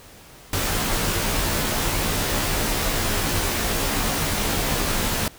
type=noise with comb filter; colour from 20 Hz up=pink; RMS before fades=-23 dBFS; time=0.53-5.28 s; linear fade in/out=2 ms; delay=16 ms; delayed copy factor=-0.75; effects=pink hiss -46 dBFS RMS until 5.38 s